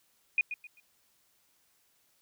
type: tone with echo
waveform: sine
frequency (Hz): 2459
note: D#7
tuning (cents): -21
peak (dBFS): -22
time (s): 0.38-0.41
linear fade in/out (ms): 2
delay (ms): 130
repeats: 3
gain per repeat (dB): -11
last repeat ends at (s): 0.8
effects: white hiss -70 dBFS RMS until 2.21 s